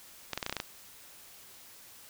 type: clicks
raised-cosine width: 0.2 ms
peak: -15 dBFS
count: 8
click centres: 0.333 / 0.376 / 0.428 / 0.464 / 0.496 / 0.526 / 0.567 / 0.601 s
effects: white hiss -53 dBFS RMS until 2.09 s